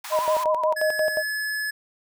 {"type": "high-pass noise", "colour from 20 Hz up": "pink", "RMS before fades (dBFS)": -36, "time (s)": [0.04, 0.44], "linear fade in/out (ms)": 5, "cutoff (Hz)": 740, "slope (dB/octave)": 96}
{"type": "tone with tremolo", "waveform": "sine", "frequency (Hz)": 622, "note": "D#5", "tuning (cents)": -1, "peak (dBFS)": -19, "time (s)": [0.1, 1.23], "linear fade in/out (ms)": 50, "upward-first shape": "square", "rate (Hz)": 5.6, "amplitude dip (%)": 80}
{"type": "tone with vibrato", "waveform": "sine", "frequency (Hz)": 987.8, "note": "B5", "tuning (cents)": 0, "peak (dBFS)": -23, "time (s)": [0.12, 0.74], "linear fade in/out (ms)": 5, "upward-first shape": "triangle", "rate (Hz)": 11, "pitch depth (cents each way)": 87}
{"type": "tone with pitch glide", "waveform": "square", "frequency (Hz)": [1700, 1710.8], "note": ["G#6", "A6"], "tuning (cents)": [40, -49], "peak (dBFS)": -26, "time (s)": [0.76, 1.71], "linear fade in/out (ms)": 10, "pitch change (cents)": 11, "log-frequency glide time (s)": [1.08, 1.22]}
{"effects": []}